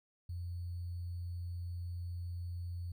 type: tone with sample-and-hold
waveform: sine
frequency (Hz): 87.31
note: F2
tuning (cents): 0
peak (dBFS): -38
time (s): 0.29-2.92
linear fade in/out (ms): 5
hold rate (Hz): 4410
effects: none